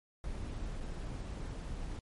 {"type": "noise with dropouts", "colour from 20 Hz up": "brown", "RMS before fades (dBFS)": -40, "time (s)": [0.24, 1.99], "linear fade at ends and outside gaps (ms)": 1, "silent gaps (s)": [0.803, 0.807], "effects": ["MP3 48 kbps"]}